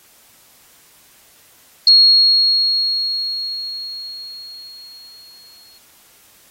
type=tone with exponential decay; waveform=sine; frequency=4300 Hz; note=C8; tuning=47 cents sharp; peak=-5 dBFS; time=1.87-5.78 s; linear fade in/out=2 ms; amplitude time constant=850 ms; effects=white hiss -50 dBFS RMS until 6.5 s + AAC 48 kbps